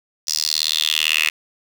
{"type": "tone with high-pass filter sweep", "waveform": "10% pulse", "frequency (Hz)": 77.78, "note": "D#2", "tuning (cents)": 0, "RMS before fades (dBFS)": -20, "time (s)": [0.27, 1.3], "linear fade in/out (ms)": 10, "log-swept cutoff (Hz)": [5400, 2400], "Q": 5.1, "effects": []}